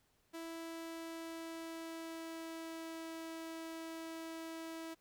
sawtooth tone with pitch glide, 329.6 to 326.2 Hz, E4 to E4, 0 to -18 cents, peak -40 dBFS, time 0.33-4.95 s, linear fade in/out 20 ms, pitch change -18 cents, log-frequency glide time 0.6-3.09 s, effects pink hiss -75 dBFS RMS until 5 s

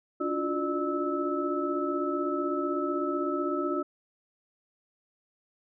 sine tone cluster, 288.9 / 341.1 / 357 / 601 / 1304 Hz, D4 / F4 / F4 / D5 / E6, -28 / -41 / +38 / +40 / -19 cents, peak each -32 / -38 / -31 / -35 / -33 dBFS, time 0.2-3.83 s, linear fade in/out 10 ms, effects none

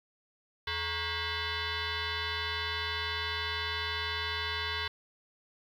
sine tone with frequency modulation, 938 Hz, A#5, 11 cents sharp, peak -31 dBFS, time 0.67-4.88 s, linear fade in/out 5 ms, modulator 510 Hz, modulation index 6.4, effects 10-bit

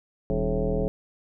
sine tone with frequency modulation, 194.6 Hz, G3, 12 cents flat, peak -22 dBFS, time 0.3-0.88 s, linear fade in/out 0 ms, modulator 116 Hz, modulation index 3.4, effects none

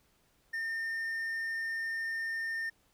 triangle tone, 1814 Hz, A#6, 48 cents flat, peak -31 dBFS, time 0.53-2.7 s, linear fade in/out 10 ms, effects pink hiss -70 dBFS RMS until 2.93 s

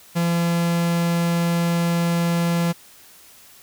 45% pulse tone, 170.3 Hz, F3, 43 cents flat, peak -18 dBFS, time 0.15-2.73 s, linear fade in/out 20 ms, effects white hiss -48 dBFS RMS until 3.62 s

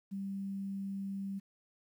sine tone with quantisation, 196 Hz, G3, in tune, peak -36 dBFS, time 0.11-1.4 s, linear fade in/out 20 ms, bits 11, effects none

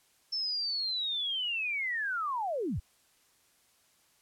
sine linear sweep, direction down, 5350 to 45.7 Hz, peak -30 dBFS, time 0.32-2.8 s, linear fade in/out 10 ms, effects white hiss -67 dBFS RMS until 4.21 s + low-pass 12000 Hz 12 dB/octave

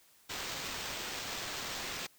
blue noise with sample-and-hold, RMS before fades -40 dBFS, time 0.29-2.07 s, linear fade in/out 10 ms, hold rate 11025 Hz, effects white hiss -64 dBFS RMS until 2.18 s

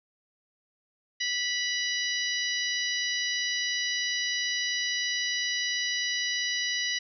harmonic tone with a mistuned harmonic, 983 Hz, B5, 8 cents flat, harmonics 2 / 3 / 4 / 5 / 6, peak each -31 / -33 / -34 / -35 / -36 dBFS, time 1.2-6.99 s, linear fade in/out 10 ms, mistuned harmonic 6, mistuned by -30 cents, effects none

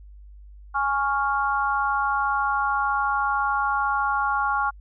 sine chord, Db major, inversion second, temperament equal, 830.6 / 1108.7 / 1396.9 Hz, Ab5 / Db6 / F6, 0 / 0 / 0 cents, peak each -25 dBFS, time 0.74-4.71 s, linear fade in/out 20 ms, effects added 50 Hz sine -42 dBFS peak until 4.8 s

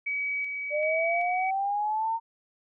sine tone with tremolo, 2273 Hz, C#7, 43 cents sharp, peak -27 dBFS, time 0.06-1.51 s, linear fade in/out 10 ms, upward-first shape square, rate 1.3 Hz, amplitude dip 35%
sine linear sweep, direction up, 587.3 to 920 Hz, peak -25 dBFS, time 0.7-2.2 s, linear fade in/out 50 ms
effects none

